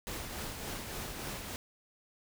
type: noise with tremolo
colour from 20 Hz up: pink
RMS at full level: -39 dBFS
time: 0.07-1.56 s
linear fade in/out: 0 ms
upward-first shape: triangle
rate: 3.5 Hz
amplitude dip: 40%
effects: none